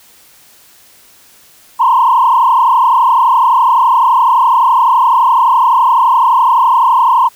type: tone with frequency modulation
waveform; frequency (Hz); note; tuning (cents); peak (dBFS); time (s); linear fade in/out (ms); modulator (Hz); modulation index
sine; 987.8; B5; 0; -5; 1.79-7.29; 20; 31.8; 2.5
effects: tanh soft clip ceiling -1 dBFS + white hiss -44 dBFS RMS until 7.35 s